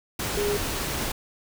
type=tone in noise; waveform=sine; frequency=410.8 Hz; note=G#4; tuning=19 cents flat; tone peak=-24 dBFS; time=0.37-0.57 s; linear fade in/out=5 ms; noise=pink; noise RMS=-29 dBFS; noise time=0.19-1.12 s; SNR=+2 dB; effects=none